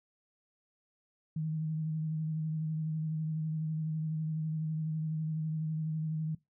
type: tone with vibrato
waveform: sine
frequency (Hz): 157.1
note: D#3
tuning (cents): +17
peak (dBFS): -31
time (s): 1.36-6.35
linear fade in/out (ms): 5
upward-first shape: sine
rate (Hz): 12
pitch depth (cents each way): 26
effects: noise-tail reverb RT60 0.2 s tail -21 dB re dry